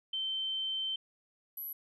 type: tone pair in turn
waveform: sine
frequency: 3100 / 11775 Hz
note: G7 / F#9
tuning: -20 / -10 cents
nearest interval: octave + major seventh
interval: 2310 cents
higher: second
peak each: -32 / -38 dBFS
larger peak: first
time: 0.13-0.96 / 1.57-1.73 s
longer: first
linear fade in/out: 5 ms
effects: none